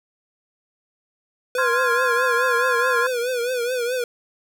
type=tone with vibrato; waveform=square; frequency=491.1 Hz; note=B4; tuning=10 cents flat; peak=-22 dBFS; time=1.55-4.04 s; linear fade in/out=2 ms; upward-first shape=triangle; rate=4.7 Hz; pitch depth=99 cents each way
type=chord; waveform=sine; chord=F minor; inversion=second; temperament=equal; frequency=1046.5 / 1396.9 / 1661.2 Hz; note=C6 / F6 / Ab6; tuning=0 / 0 / 0 cents; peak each=-23 dBFS; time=1.58-3.07 s; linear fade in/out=5 ms
effects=none